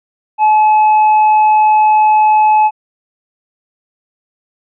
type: tone with tanh clipping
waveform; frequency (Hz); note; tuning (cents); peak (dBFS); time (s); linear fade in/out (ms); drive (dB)
sine; 857; A5; -46; -7; 0.38-2.71; 50; 4
effects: resampled to 8000 Hz